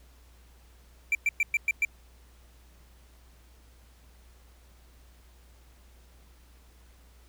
triangle tone bursts, 2349 Hz, D7, in tune, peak -20 dBFS, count 6, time 1.12-1.85 s, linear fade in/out 2 ms, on 30 ms, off 110 ms, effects added 60 Hz sine -54 dBFS peak until 7.28 s + pink hiss -62 dBFS RMS until 7.28 s

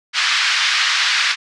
pink band-pass noise, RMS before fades -17 dBFS, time 0.13-1.36 s, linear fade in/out 50 ms, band 1400 to 5200 Hz, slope 24 dB/octave, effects resampled to 24000 Hz

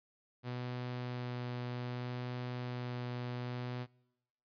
sawtooth tone with vibrato, 123.47 Hz, B2, in tune, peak -34 dBFS, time 0.43-3.87 s, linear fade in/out 50 ms, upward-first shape sine, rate 0.64 Hz, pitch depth 8 cents each way, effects noise-tail reverb RT60 1.0 s tail -26 dB re dry + resampled to 11025 Hz

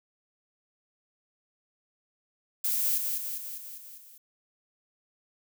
violet noise with echo, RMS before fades -28 dBFS, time 2.64-2.98 s, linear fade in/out 5 ms, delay 200 ms, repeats 6, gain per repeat -4 dB, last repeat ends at 4.18 s, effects none

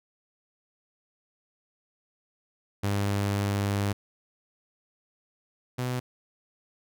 sawtooth tone pair in turn, 100.7 / 125.39 Hz, G2 / B2, +47 / +27 cents, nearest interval major third, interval 380 cents, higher second, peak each -21 / -24 dBFS, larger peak first, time 2.83-3.93 / 5.78-6 s, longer first, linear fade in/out 10 ms, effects none

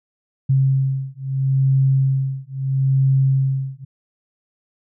sine beating tone pair, 134 / 134.76 Hz, C3 / C#3, +42 / -49 cents, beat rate 0.76 Hz, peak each -18 dBFS, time 0.49-3.85 s, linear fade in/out 10 ms, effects none

